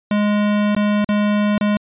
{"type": "tone with dropouts", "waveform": "square", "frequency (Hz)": 207.7, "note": "G#3", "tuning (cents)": 0, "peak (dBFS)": -15, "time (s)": [0.11, 1.77], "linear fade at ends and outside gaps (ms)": 2, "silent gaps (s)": [[0.75, 0.764], [1.045, 1.089], [1.58, 1.61]], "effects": ["resampled to 8000 Hz"]}